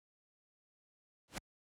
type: noise with exponential growth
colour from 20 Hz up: pink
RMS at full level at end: -36 dBFS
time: 1.28-1.38 s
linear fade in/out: 0 ms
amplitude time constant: 21 ms
effects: high-pass 60 Hz 12 dB/octave + low-pass 10000 Hz 12 dB/octave